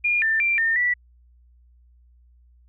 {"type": "tone with pitch steps", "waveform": "sine", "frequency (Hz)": [2419, 1785, 2363, 1817, 1958], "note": ["D#7", "A6", "D7", "A#6", "B6"], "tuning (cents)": [-49, 24, 10, -45, -15], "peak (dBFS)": -18, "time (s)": [0.04, 0.94], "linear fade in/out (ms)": 10, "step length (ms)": 180, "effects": ["added 60 Hz sine -52 dBFS peak until 2.68 s"]}